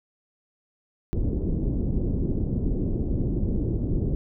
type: low-pass noise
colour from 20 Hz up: pink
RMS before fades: -25 dBFS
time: 1.13-4.15 s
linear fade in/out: 0 ms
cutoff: 370 Hz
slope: 24 dB/octave
effects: none